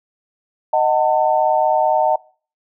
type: chord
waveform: sine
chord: D# diminished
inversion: none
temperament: just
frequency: 622.3 / 746.7 / 896 Hz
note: D#5 / F#5 / A5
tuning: 0 / +16 / +31 cents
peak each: -17 dBFS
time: 0.73-2.16 s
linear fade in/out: 5 ms
effects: noise-tail reverb RT60 0.4 s tail -22 dB re dry